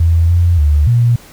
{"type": "tone with pitch steps", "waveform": "sine", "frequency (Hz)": [83.3, 86.5, 74.1, 119.1], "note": ["E2", "F2", "D2", "A#2"], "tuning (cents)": [19, -16, 16, 38], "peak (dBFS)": -7, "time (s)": [0, 1.16], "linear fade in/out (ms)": 5, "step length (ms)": 290, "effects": ["pink hiss -40 dBFS RMS until 1.32 s"]}